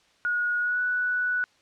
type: tone with pitch glide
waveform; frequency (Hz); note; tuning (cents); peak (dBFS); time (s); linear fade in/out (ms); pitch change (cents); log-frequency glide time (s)
sine; 1448 to 1479.3; F#6 to F#6; -38 to -1; -23; 0.25-1.44; 0; +37; 0.6-0.81
effects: white hiss -62 dBFS RMS until 1.61 s + low-pass 5000 Hz 12 dB/octave